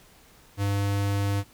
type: tone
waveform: square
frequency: 100.3 Hz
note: G2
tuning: 40 cents sharp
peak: -24 dBFS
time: 0.57-1.44 s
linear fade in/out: 50 ms
effects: pink hiss -55 dBFS RMS until 1.53 s